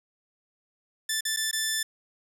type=tone with dropouts; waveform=10% pulse; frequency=1760 Hz; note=A6; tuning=in tune; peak=-17 dBFS; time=1.09-1.83 s; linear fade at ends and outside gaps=5 ms; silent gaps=1.208-1.251 / 1.364-1.37 / 1.513-1.529 s; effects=none